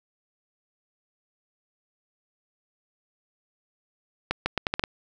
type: accelerating click train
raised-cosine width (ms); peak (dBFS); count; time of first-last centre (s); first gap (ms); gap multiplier
0.3; -8; 7; 4.31-4.838; 150; 0.78
effects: none